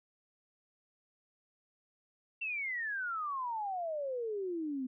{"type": "exponential sweep", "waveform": "sine", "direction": "down", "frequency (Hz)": [2723, 250], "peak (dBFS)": -34, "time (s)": [2.41, 4.87], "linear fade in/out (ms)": 10, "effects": []}